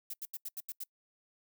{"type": "noise bursts", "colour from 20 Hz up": "violet", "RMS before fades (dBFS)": -40, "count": 7, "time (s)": [0.1, 0.838], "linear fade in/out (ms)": 5, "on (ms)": 36, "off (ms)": 81, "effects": ["noise-tail reverb RT60 0.1 s tail -25 dB re dry"]}